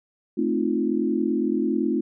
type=chord; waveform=sine; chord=F dominant seventh; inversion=first; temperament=equal; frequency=220 / 261.6 / 311.1 / 349.2 Hz; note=A3 / C4 / Eb4 / F4; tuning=0 / 0 / 0 / 0 cents; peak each=-26 dBFS; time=0.37-2.01 s; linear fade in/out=10 ms; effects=none